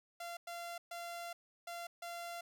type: tone bursts at uneven times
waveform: sawtooth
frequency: 688 Hz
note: F5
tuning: 26 cents flat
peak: -39 dBFS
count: 5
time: 0.2-0.37 / 0.47-0.78 / 0.91-1.33 / 1.67-1.87 / 2.02-2.41 s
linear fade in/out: 5 ms
effects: none